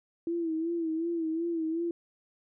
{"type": "tone with vibrato", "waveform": "sine", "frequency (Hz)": 329.6, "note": "E4", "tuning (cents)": 0, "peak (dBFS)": -28, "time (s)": [0.27, 1.91], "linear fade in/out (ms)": 2, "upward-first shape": "sine", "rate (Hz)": 2.7, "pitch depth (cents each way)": 66, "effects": []}